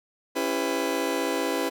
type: chord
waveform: 30% pulse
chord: C# half-diminished seventh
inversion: none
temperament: just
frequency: 277.2 / 332.6 / 399.1 / 498.9 Hz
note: C#4 / E4 / G4 / B4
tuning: 0 / +16 / +31 / +17 cents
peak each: -28 / -28 / -29 / -27 dBFS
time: 0.35-1.7 s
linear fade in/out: 20 ms
effects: none